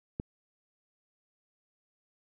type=click; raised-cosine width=3 ms; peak=-20 dBFS; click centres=0.199 s; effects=none